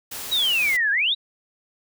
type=noise; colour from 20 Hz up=white; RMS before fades=-33 dBFS; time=0.11-0.77 s; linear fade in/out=10 ms
type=exponential two-way sweep; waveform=sine; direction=down then up; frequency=3951 to 1597 to 3951 Hz; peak=-18 dBFS; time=0.31-1.15 s; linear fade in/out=20 ms; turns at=0.91 s
effects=none